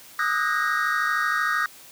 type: tone cluster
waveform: triangle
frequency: 1224 / 1277 / 1474 / 1618 / 1869 Hz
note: D#6 / D#6 / F#6 / G#6 / A#6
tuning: -29 / +45 / -7 / -46 / +4 cents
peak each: -26 dBFS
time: 0.19-1.66 s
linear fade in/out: 2 ms
effects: white hiss -47 dBFS RMS until 1.91 s + high-pass 60 Hz 12 dB/octave